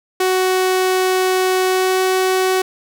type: tone with pitch glide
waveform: sawtooth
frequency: 372.3 to 374.5 Hz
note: F#4 to F#4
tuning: +11 to +21 cents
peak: -10 dBFS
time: 0.2-2.62 s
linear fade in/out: 5 ms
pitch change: +10 cents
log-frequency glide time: 1.66-2 s
effects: none